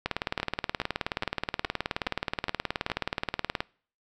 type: two click trains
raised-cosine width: 0.3 ms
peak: -14 / -11 dBFS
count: 7 / 68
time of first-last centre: 0.4-2.9 / 0.06-3.605 s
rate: 2.4 / 18.9 Hz
effects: noise-tail reverb RT60 0.5 s tail -25 dB re dry